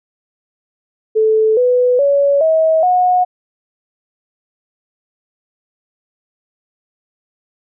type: tone with pitch steps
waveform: sine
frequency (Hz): 437.3 / 496.6 / 563.8 / 640.2 / 727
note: A4 / B4 / C#5 / D#5 / F#5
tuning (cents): -11 / +9 / +29 / +49 / -31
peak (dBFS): -9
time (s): 1.15-3.25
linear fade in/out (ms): 20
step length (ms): 420
effects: none